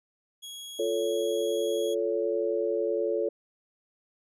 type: tone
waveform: sawtooth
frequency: 3322 Hz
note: G#7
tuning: in tune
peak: -36 dBFS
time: 0.42-1.95 s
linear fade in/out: 20 ms
type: chord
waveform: sine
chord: F augmented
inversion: none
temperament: equal with one note detuned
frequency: 349.2 / 440 / 561.5 Hz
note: F4 / A4 / C#5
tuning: 0 / 0 / +22 cents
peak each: -31 / -28 / -30 dBFS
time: 0.79-3.29 s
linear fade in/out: 5 ms
effects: resampled to 32000 Hz